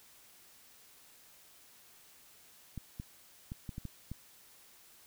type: clicks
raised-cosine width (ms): 5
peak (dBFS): -28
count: 7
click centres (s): 2.777 / 2.999 / 3.519 / 3.692 / 3.781 / 3.853 / 4.116
effects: white hiss -60 dBFS RMS until 5.06 s